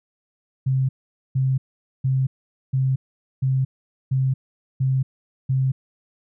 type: tone bursts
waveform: sine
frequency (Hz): 132.1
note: C3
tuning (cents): +17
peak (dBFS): -17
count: 8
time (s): 0.66-5.72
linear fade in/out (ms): 10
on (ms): 230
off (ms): 460
effects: none